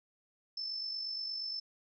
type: tone with amplitude modulation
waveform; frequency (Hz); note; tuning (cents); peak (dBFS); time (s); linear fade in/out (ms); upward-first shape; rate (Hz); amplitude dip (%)
sine; 5280; E8; +2; -34; 0.57-1.6; 5; sine; 48.5; 45
effects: none